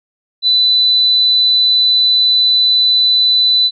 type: tone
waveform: sine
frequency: 3994 Hz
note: B7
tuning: 19 cents sharp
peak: -8 dBFS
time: 0.42-3.71 s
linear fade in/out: 50 ms
effects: none